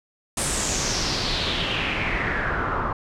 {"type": "noise with low-pass filter sweep", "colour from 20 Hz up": "pink", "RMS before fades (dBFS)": -25, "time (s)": [0.37, 2.93], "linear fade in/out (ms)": 5, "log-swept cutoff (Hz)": [9300, 1100], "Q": 3.9, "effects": []}